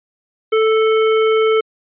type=tone; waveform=square; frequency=440 Hz; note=A4; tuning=in tune; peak=-12 dBFS; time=0.52-1.61 s; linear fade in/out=10 ms; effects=resampled to 8000 Hz